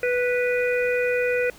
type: harmonic tone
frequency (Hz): 492.6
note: B4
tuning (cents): -5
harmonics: 1 / 3 / 4 / 5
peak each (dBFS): -21 / -29 / -31 / -29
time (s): 0.03-1.5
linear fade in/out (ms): 2
effects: pink hiss -48 dBFS RMS until 1.58 s